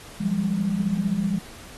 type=tone cluster; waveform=sine; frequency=171.5 / 187.8 / 202.8 Hz; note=F3 / F#3 / G#3; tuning=-31 / +26 / -41 cents; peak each=-27 / -29 / -23 dBFS; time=0.2-1.39 s; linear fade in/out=10 ms; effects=pink hiss -44 dBFS RMS until 1.77 s + AAC 32 kbps